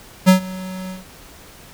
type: tone with ADSR envelope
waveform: square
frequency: 186.2 Hz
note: F#3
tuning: 11 cents sharp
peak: -6 dBFS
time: 0.26-1.05 s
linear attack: 27 ms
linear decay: 110 ms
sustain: -22 dB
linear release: 150 ms
effects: pink hiss -43 dBFS RMS until 1.73 s